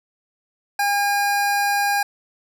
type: tone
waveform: 25% pulse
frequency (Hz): 810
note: G#5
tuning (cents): -43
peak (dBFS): -14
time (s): 0.79-2.03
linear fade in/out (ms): 5
effects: none